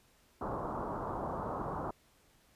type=low-pass noise; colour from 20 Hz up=white; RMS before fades=-38 dBFS; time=0.41-1.91 s; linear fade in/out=5 ms; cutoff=1200 Hz; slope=48 dB/octave; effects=pink hiss -67 dBFS RMS until 2.55 s + resampled to 32000 Hz